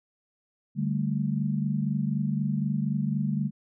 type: chord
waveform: sine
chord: D suspended fourth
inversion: none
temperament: equal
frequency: 146.83 / 196 / 220 Hz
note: D3 / G3 / A3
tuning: 0 / 0 / 0 cents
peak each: -28 / -29 / -30 dBFS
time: 0.75-3.51 s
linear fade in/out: 50 ms
effects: none